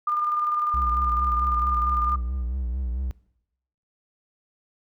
sine tone with tremolo, 1207 Hz, D6, 47 cents sharp, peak -20 dBFS, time 0.07-2.16 s, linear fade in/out 5 ms, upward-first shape square, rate 20 Hz, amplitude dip 30%
triangle tone with vibrato, 62.8 Hz, B1, 30 cents sharp, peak -23 dBFS, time 0.74-3.11 s, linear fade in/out 0 ms, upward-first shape triangle, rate 4.5 Hz, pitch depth 120 cents each way
effects noise-tail reverb RT60 0.8 s tail -21 dB re dry

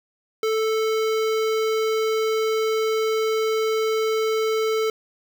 square tone with notch filter, 440 Hz, A4, in tune, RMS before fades -22 dBFS, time 0.43-4.9 s, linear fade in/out 2 ms, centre 10000 Hz, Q 0.89, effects none

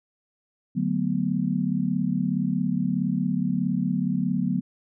sine chord, B minor seventh, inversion first, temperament just, 148.16 / 185.21 / 222.2 / 246.9 Hz, D3 / F#3 / A3 / B3, +16 / +2 / +17 / 0 cents, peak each -30 / -25 / -30 / -27 dBFS, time 0.75-4.61 s, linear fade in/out 20 ms, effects none

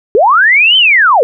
sine linear two-way sweep, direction up then down, 377.2 to 3136 to 434 Hz, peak -4 dBFS, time 0.15-1.23 s, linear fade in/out 0 ms, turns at 0.77 s, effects none

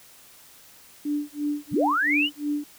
sine tone with tremolo, 293.7 Hz, D4, in tune, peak -22 dBFS, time 1.05-2.64 s, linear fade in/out 5 ms, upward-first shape sine, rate 2.9 Hz, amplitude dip 100%
sine linear sweep, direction up, 57.3 to 3052 Hz, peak -20 dBFS, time 1.71-2.3 s, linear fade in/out 50 ms
effects white hiss -51 dBFS RMS until 2.78 s

